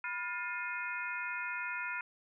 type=harmonic tone with a mistuned harmonic; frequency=354.8 Hz; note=F4; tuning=27 cents sharp; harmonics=3 / 4 / 5 / 6 / 7; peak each=-43 / -39 / -45 / -44 / -41 dBFS; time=0.04-2.01 s; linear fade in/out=2 ms; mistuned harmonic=3; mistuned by=-140 cents; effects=none